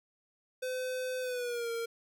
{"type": "tone with pitch glide", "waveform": "square", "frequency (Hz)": [510, 462.3], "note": ["C5", "A#4"], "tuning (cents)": [-44, -14], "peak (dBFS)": -34, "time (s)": [0.62, 1.86], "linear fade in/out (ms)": 10, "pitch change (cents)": -170, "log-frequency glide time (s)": [1.21, 1.71], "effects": []}